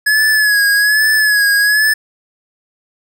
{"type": "tone with vibrato", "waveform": "square", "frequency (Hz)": 1692, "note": "G#6", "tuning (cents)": 32, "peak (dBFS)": -10, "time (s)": [0.06, 1.94], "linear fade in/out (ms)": 10, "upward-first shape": "sine", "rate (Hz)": 1.2, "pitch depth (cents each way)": 54, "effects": ["8-bit"]}